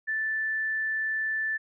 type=tone; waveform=sine; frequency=1759 Hz; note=A6; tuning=1 cent flat; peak=-26 dBFS; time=0.07-1.58 s; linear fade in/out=20 ms; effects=none